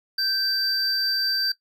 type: tone pair together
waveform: triangle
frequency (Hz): 1558 / 4669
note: G6 / D8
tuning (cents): -11 / -11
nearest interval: octave + perfect fifth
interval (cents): 1900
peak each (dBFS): -27 / -21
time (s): 0.18-1.52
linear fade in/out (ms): 5
effects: noise-tail reverb RT60 0.1 s tail -18 dB re dry